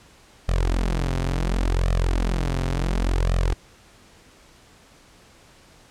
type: tone with flanger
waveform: sawtooth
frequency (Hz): 43.86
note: F1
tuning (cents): +8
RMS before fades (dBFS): -22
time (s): 0.48-3.54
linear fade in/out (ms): 10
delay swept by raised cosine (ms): 1.6 to 7.6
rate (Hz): 0.7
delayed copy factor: +0.8
effects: pink hiss -52 dBFS RMS until 5.9 s + low-pass 9000 Hz 12 dB/octave